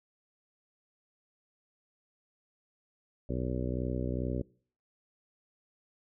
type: harmonic tone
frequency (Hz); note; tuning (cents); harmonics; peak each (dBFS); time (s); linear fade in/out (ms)
62.4; B1; +19; 1 / 2 / 3 / 4 / 5 / 6 / 7 / 8 / 9; -36 / -36 / -40 / -38 / -41 / -41 / -43 / -45 / -43; 3.29-4.42; 5
effects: noise-tail reverb RT60 0.5 s tail -25 dB re dry